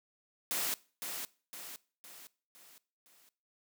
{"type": "noise with echo", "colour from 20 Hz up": "white", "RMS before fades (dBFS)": -34, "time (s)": [0.51, 0.74], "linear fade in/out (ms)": 0, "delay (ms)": 510, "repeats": 5, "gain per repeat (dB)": -6, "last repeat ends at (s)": 3.29, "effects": ["noise-tail reverb RT60 0.4 s tail -21 dB re dry", "high-pass 200 Hz 12 dB/octave"]}